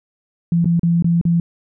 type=tone with dropouts; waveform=sine; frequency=169.7 Hz; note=F3; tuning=49 cents flat; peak=-12 dBFS; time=0.52-1.4 s; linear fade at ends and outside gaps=2 ms; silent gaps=0.645-0.656 / 0.795-0.832 / 1.024-1.044 / 1.213-1.252 s; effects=none